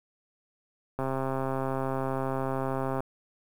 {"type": "click train", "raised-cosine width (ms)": 1, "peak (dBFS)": -17, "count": 269, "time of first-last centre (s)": [0.99, 3.005], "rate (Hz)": 133, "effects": ["8-bit"]}